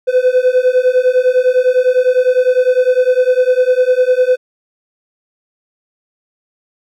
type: beating tone pair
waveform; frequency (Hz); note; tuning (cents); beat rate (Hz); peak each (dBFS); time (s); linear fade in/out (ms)
triangle; 501 / 510.9; B4 / C5; +25 / -41; 9.9; -10; 0.07-4.37; 20
effects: none

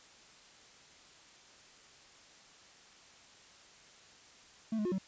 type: tone with pitch steps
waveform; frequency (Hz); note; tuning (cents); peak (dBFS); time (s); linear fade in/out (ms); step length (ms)
triangle; 222.1 / 211 / 359 / 190.2; A3 / G#3 / F4 / F#3; +16 / +28 / +48 / +48; -29; 4.72-4.984; 5; 66
effects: white hiss -58 dBFS RMS until 5.07 s + resampled to 16000 Hz

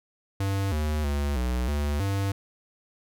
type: tone with pitch steps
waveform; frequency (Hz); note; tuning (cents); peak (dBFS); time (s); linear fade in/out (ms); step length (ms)
square; 98 / 76 / 71.8 / 61.9 / 73 / 98.5; G2 / D#2 / D2 / B1 / D2 / G2; 0 / -40 / -39 / +5 / -10 / +9; -25; 0.4-2.32; 5; 320
effects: none

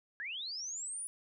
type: linear sweep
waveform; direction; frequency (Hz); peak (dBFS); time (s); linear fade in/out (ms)
sine; up; 1605 to 9920; -38; 0.2-1.07; 0
effects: none

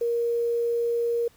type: tone with quantisation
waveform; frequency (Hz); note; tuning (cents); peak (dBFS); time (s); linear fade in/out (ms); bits
sine; 470; A#4; +14; -22; 0.01-1.28; 5; 8
effects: pink hiss -59 dBFS RMS until 1.36 s

